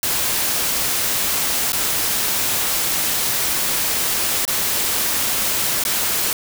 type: noise with dropouts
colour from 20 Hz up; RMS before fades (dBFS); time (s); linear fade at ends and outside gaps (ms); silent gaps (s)
white; -20; 0.03-6.33; 1; 1.721-1.731 / 4.452-4.478 / 5.838-5.851
effects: none